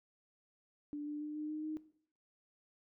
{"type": "tone with pitch steps", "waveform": "sine", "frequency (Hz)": [293.7, 296.9, 300.2, 303.5, 306.9, 310.3], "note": ["D4", "D4", "D4", "D#4", "D#4", "D#4"], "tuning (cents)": [0, 19, 38, -43, -24, -5], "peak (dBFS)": -38, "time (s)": [0.93, 1.77], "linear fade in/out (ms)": 0, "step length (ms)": 140, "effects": ["noise-tail reverb RT60 0.6 s tail -17 dB re dry"]}